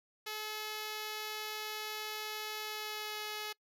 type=tone with pitch glide; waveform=5% pulse; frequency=428.5 to 424.8 Hz; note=A4 to G#4; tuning=-46 to +39 cents; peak=-27 dBFS; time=0.26-3.53 s; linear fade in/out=10 ms; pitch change=-15 cents; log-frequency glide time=2.63-3.19 s; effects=noise-tail reverb RT60 0.1 s tail -24 dB re dry